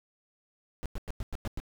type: noise bursts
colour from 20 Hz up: brown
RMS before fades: -33 dBFS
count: 7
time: 0.83-1.601 s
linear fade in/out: 0 ms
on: 27 ms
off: 97 ms
effects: none